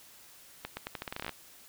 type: accelerating click train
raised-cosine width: 0.3 ms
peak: -20 dBFS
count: 14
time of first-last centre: 0.65-1.293 s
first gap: 120 ms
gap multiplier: 0.83
effects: white hiss -55 dBFS RMS until 1.68 s